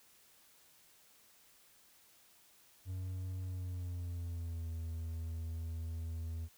triangle tone with pitch glide, 92.5 to 81.93 Hz, F#2 to E2, 0 to -10 cents, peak -36 dBFS, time 2.85-6.49 s, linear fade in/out 50 ms, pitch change -210 cents, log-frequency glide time 3.44-4.73 s, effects white hiss -65 dBFS RMS until 6.57 s

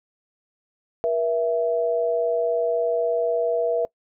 sine tone pair together, 478.6 / 662 Hz, A#4 / E5, +46 / +7 cents, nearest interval tritone, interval 561 cents, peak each -22 dBFS, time 1.04-3.85 s, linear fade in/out 0 ms, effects noise-tail reverb RT60 0.1 s tail -23 dB re dry

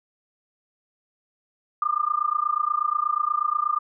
sine tone with amplitude modulation, 1204 Hz, D6, 43 cents sharp, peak -17 dBFS, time 1.82-3.79 s, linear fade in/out 2 ms, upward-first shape sine, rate 28.3 Hz, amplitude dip 95%, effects none

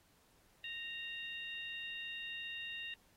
harmonic tone, 928 Hz, A#5, 8 cents flat, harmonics 2 / 3 / 4, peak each -47 / -44 / -49 dBFS, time 0.64-2.94 s, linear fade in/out 2 ms, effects pink hiss -70 dBFS RMS until 3.16 s + AAC 48 kbps

